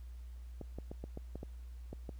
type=clicks; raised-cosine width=2 ms; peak=-30 dBFS; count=9; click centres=0.613 / 0.786 / 0.915 / 1.04 / 1.174 / 1.356 / 1.431 / 1.93 / 2.092 s; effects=added 60 Hz sine -45 dBFS peak until 2.19 s + pink hiss -69 dBFS RMS until 2.19 s